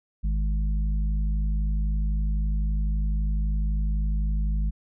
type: harmonic tone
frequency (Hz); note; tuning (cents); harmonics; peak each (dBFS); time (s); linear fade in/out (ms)
51.91; G#1; 0; 1 / 3 / 4; -22 / -34 / -38; 0.23-4.71; 20
effects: none